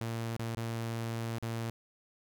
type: tone with dropouts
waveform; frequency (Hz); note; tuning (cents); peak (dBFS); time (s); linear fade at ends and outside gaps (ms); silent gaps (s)
sawtooth; 114.8; A#2; -26; -30; 0.01-1.7; 0; 0.366-0.395 / 0.55-0.572 / 1.384-1.426
effects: none